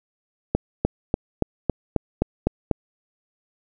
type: accelerating click train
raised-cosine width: 2 ms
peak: -5 dBFS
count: 9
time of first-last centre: 0.55-2.713 s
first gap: 300 ms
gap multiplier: 0.97
effects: none